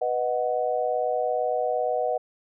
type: chord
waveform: sine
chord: B major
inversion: none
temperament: equal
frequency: 493.9 / 622.3 / 740 Hz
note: B4 / D#5 / F#5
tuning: 0 / 0 / 0 cents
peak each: -27 dBFS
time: 0.01-2.18 s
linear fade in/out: 10 ms
effects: none